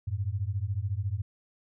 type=beating tone pair; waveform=sine; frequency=92.5 / 106.5 Hz; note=F#2 / G#2; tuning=0 / +44 cents; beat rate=14 Hz; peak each=-31 dBFS; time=0.07-1.22 s; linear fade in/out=10 ms; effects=none